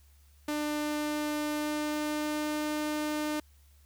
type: tone with pitch glide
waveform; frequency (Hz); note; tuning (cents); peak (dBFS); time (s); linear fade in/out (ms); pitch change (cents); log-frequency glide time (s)
sawtooth; 298.8 to 302.1; D4 to D4; +30 to +49; -26; 0.48-3.4; 5; +19; 0.73-2.66
effects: added 71 Hz sine -57 dBFS peak until 3.85 s + white hiss -67 dBFS RMS until 3.85 s